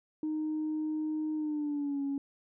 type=tone with pitch glide; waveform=sine; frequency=309.2 to 278.7 Hz; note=D#4 to C#4; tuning=-11 to +9 cents; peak=-29 dBFS; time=0.23-2.18 s; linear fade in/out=2 ms; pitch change=-180 cents; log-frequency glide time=1.35-2.02 s; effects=tanh soft clip ceiling -27 dBFS